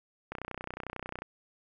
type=click train; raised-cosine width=0.5 ms; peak=-22 dBFS; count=29; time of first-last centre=0.32-1.22 s; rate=31.1 Hz; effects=none